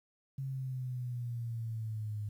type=exponential sweep; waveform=sine; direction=down; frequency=136.1 to 103.83 Hz; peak=-35 dBFS; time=0.38-2.29 s; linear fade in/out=5 ms; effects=11-bit